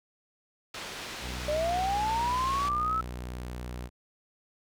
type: low-pass noise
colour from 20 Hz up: white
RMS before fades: -40 dBFS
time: 0.74-2.69 s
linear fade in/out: 5 ms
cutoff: 4000 Hz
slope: 12 dB/octave
type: tone with pitch glide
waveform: sawtooth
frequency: 61.9 to 61.4 Hz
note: B1 to B1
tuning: +5 to -9 cents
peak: -32 dBFS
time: 1.2-3.9 s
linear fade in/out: 50 ms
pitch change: -14 cents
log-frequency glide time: 1.67-2.13 s
type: linear sweep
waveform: sine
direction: up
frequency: 587.3 to 1318.5 Hz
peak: -26 dBFS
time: 1.48-3.01 s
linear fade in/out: 5 ms
effects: none